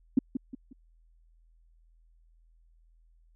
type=tone with echo; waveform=sine; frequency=258.4 Hz; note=C4; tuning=21 cents flat; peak=-17 dBFS; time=0.17-0.19 s; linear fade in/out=5 ms; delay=180 ms; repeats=3; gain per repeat=-9 dB; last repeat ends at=0.73 s; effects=added 41 Hz sine -59 dBFS peak until 3.35 s